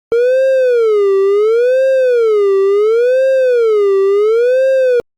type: tone with vibrato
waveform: triangle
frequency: 454.8 Hz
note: A#4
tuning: 43 cents flat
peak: -6 dBFS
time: 0.12-5 s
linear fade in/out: 0 ms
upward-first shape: sine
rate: 0.71 Hz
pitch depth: 270 cents each way
effects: Opus 48 kbps